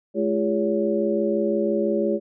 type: tone cluster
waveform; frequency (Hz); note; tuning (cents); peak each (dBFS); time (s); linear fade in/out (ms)
sine; 213.7 / 341.7 / 407.6 / 563; G#3 / F4 / G#4 / C#5; +50 / -38 / -32 / +27; -25; 0.14-2.2; 50
effects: none